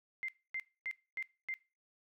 sine tone bursts, 2089 Hz, C7, 3 cents flat, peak -36 dBFS, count 5, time 0.23-1.54 s, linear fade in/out 0 ms, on 54 ms, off 260 ms, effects noise-tail reverb RT60 0.3 s tail -20 dB re dry

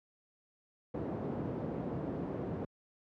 pink band-pass noise, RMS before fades -38 dBFS, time 0.94-2.65 s, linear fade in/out 5 ms, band 140 to 490 Hz, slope 12 dB/octave, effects high-pass 60 Hz 12 dB/octave

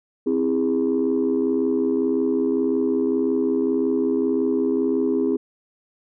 sine chord, C augmented, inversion none, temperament just, 261.6 / 327 / 408.8 Hz, C4 / E4 / G#4, 0 / -14 / -27 cents, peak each -21 / -23 / -21 dBFS, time 0.26-5.37 s, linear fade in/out 10 ms, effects tanh soft clip ceiling -12 dBFS

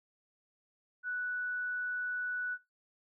sine tone, 1480 Hz, F#6, in tune, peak -33 dBFS, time 1.03-2.58 s, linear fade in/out 50 ms, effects noise-tail reverb RT60 0.2 s tail -18 dB re dry

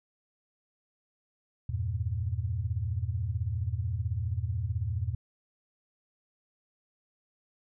sine chord, E diminished, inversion none, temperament equal, 82.41 / 98 / 116.54 Hz, E2 / G2 / Bb2, 0 / 0 / 0 cents, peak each -33 dBFS, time 1.69-5.15 s, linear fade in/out 5 ms, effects none

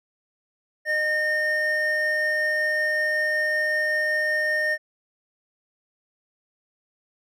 triangle tone pair together, 612.1 / 1831 Hz, D#5 / A#6, -28 / -32 cents, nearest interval octave + perfect fifth, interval 1896 cents, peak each -26 / -20 dBFS, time 0.85-4.78 s, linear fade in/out 50 ms, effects none

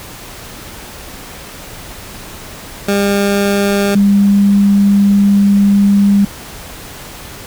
20% pulse / sine tone pair in turn, 200.7 / 200.7 Hz, G3 / G3, +41 / +41 cents, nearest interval unison, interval 0 cents, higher neither, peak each -6 dBFS, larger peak neither, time 2.88-3.95 / 3.95-6.25 s, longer second, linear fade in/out 5 ms, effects pink hiss -31 dBFS RMS until 7.46 s

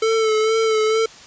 square tone with vibrato, 440.3 Hz, A4, 1 cent sharp, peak -16 dBFS, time 0.02-1.06 s, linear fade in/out 5 ms, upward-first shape sine, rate 2.2 Hz, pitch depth 32 cents each way, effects white hiss -42 dBFS RMS until 1.26 s + resampled to 16000 Hz

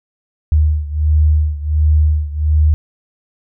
sine beating tone pair, 75.9 / 77.3 Hz, D#2 / D#2, -42 / -11 cents, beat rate 1.4 Hz, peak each -12 / -15 dBFS, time 0.52-2.74 s, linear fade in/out 0 ms, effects none

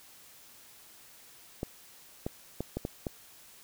clicks, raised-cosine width 2 ms, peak -19 dBFS, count 6, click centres 1.631 / 2.265 / 2.606 / 2.77 / 2.851 / 3.068 s, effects white hiss -55 dBFS RMS until 3.63 s

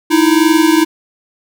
square tone pair together, 311.1 / 333 Hz, D#4 / E4, 0 / +18 cents, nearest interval minor second, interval 118 cents, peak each -11 / -12 dBFS, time 0.1-0.85 s, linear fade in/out 20 ms, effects none

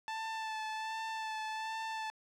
sawtooth tone with vibrato, 880 Hz, A5, in tune, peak -33 dBFS, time 0.08-2.1 s, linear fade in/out 0 ms, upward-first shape sine, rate 1.3 Hz, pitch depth 20 cents each way, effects low-pass 5000 Hz 12 dB/octave + 11-bit

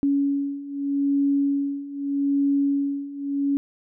sine beating tone pair, 280 / 280.81 Hz, C#4 / C#4, +18 / +23 cents, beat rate 0.81 Hz, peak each -25 / -22 dBFS, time 0.03-3.57 s, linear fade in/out 0 ms, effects none

